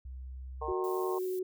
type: tone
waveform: sine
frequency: 64.4 Hz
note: C2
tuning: 27 cents flat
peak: -40 dBFS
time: 0.05-0.72 s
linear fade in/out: 5 ms
type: harmonic tone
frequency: 153.2 Hz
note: D#3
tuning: 27 cents flat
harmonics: 3 / 4 / 5 / 6 / 7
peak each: -39 / -45 / -42 / -41 / -39 dBFS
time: 0.61-1.19 s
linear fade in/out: 10 ms
type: tone with vibrato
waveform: sine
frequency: 370 Hz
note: F#4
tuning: in tune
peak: -31 dBFS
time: 0.68-1.43 s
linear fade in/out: 5 ms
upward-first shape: sine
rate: 11 Hz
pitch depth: 10 cents each way
type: noise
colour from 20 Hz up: violet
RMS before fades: -49 dBFS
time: 0.84-1.39 s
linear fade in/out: 0 ms
effects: none